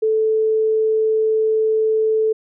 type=tone; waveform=sine; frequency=438.1 Hz; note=A4; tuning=7 cents flat; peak=-14 dBFS; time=0.02-2.33 s; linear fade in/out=10 ms; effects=none